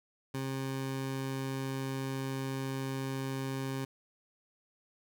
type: tone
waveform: 20% pulse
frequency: 134 Hz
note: C3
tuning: 42 cents sharp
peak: -29 dBFS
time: 0.34-3.85 s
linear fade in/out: 5 ms
effects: none